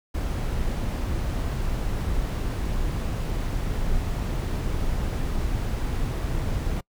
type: noise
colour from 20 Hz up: brown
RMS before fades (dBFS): -26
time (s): 0.14-6.81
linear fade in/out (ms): 10
effects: noise-tail reverb RT60 0.1 s tail -26 dB re dry